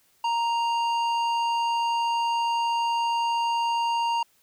square tone with low-pass filter, 932.3 Hz, A#5, in tune, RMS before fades -25 dBFS, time 0.24-4.23 s, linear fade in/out 5 ms, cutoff 4200 Hz, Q 0.7, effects white hiss -64 dBFS RMS until 4.42 s

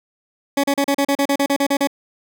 20% pulse tone bursts, 280 Hz, C#4, 18 cents sharp, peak -10 dBFS, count 13, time 0.57-1.873 s, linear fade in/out 5 ms, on 67 ms, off 36 ms, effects none

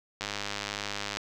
click train, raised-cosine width 0.2 ms, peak -15 dBFS, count 99, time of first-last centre 0.21-1.171 s, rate 102 Hz, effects none

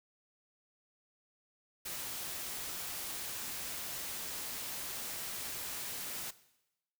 white noise, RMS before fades -41 dBFS, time 1.85-6.31 s, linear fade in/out 10 ms, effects noise-tail reverb RT60 0.9 s tail -17 dB re dry

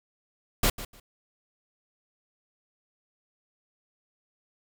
pink noise with echo, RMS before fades -22 dBFS, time 0.63-0.7 s, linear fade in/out 5 ms, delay 150 ms, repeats 2, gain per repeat -15 dB, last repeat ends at 1 s, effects none

